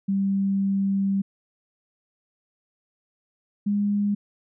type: tone pair in turn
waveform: sine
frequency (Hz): 196 / 204.2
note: G3 / G#3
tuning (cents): 0 / -29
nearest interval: minor second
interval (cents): 71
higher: second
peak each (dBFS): -20 / -20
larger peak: neither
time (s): 0.08-1.22 / 3.66-4.15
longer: first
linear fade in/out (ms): 10
effects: none

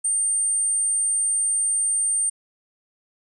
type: tone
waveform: sine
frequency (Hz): 8800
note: C#9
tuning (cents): -14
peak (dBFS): -19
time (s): 0.04-2.3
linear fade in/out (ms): 10
effects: none

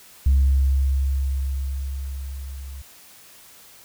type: tone with level ramp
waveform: sine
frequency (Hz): 67.7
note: C#2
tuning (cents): -40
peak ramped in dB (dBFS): -11 to -33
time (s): 0.26-2.82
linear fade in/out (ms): 5
effects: tanh soft clip ceiling -11 dBFS + white hiss -48 dBFS RMS until 3.84 s

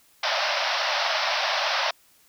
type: band-pass noise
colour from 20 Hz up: pink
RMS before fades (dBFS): -25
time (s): 0.23-1.91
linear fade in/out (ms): 5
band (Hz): 570 to 5600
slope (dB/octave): 96
effects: white hiss -59 dBFS RMS until 2.28 s

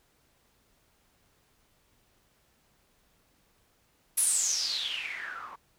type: noise with low-pass filter sweep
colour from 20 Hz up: blue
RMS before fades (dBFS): -31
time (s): 4.17-5.56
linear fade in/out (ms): 10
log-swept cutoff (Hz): 11000 to 1000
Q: 9.6
effects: pink hiss -68 dBFS RMS until 5.78 s

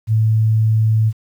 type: tone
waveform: sine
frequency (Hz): 110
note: A2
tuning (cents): 0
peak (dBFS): -11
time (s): 0.07-1.13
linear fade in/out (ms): 50
effects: 8-bit

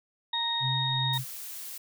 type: harmonic tone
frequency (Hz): 932.3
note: A#5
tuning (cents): 0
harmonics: 1 / 2 / 4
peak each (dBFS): -33 / -38 / -28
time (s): 0.33-1.18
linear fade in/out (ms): 5
type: tone with tremolo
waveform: sine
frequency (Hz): 130.81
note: C3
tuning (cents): 0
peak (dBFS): -28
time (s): 0.6-1.25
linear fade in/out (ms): 50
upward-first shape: triangle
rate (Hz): 2.7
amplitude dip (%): 30
type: noise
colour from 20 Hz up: blue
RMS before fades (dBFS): -40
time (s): 1.13-1.78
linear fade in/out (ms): 5
effects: none

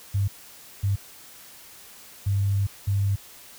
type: tone bursts at uneven times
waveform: sine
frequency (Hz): 99.4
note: G2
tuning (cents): +25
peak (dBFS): -20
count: 4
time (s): 0.14-0.28 / 0.83-0.96 / 2.26-2.67 / 2.87-3.16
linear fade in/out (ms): 10
effects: white hiss -47 dBFS RMS until 3.58 s

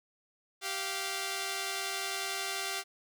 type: tone pair together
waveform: 5% pulse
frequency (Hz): 389.3 / 698.5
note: G4 / F5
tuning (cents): -12 / 0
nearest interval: minor seventh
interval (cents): 1012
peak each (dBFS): -25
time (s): 0.61-2.84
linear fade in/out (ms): 50
effects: none

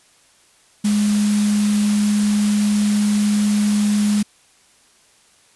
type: tone in noise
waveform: sine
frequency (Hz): 207.7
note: G#3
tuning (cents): 0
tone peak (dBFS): -14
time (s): 0.84-4.23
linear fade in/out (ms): 10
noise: white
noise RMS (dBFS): -28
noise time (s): 0.84-4.23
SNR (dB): +11
effects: white hiss -54 dBFS RMS until 5.55 s + resampled to 24000 Hz

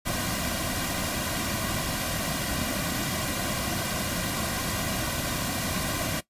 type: noise with comb filter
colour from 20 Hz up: pink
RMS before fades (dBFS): -29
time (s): 0.05-6.21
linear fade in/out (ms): 20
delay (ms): 2.3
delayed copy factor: -0.65
effects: noise-tail reverb RT60 0.1 s tail -17 dB re dry + resampled to 32000 Hz

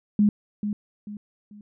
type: tone with echo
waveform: sine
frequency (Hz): 207.7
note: G#3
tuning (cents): 0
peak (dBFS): -15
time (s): 0.19-0.29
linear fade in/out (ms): 2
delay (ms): 440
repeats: 3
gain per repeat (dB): -9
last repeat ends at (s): 1.61
effects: none

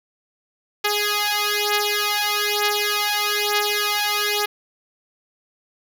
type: beating tone pair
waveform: 5% pulse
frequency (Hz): 414.6 / 415.7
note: G#4 / G#4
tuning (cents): -3 / +2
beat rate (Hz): 1.1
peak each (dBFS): -11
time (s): 0.84-4.46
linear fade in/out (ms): 10
effects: none

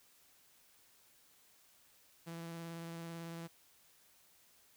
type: tone with vibrato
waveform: sawtooth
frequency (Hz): 167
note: E3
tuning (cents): +23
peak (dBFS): -40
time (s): 2.26-3.48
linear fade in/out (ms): 20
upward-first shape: sine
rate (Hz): 18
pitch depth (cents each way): 14
effects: white hiss -67 dBFS RMS until 4.76 s

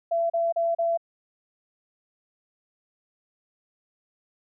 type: tone bursts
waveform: sine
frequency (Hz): 673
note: E5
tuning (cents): +36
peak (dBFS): -21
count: 4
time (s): 0.11-0.975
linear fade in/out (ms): 10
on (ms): 190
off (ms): 35
effects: none

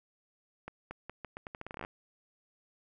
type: accelerating click train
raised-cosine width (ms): 0.5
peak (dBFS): -26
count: 17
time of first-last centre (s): 0.68-1.849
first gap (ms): 230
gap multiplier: 0.81
effects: none

